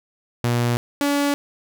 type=tone pair in turn; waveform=sawtooth; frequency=120 / 285.4 Hz; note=B2 / D4; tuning=-49 / -49 cents; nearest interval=octave + minor third; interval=1500 cents; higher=second; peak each=-14 dBFS; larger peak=neither; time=0.44-0.77 / 1.01-1.34 s; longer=neither; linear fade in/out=0 ms; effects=none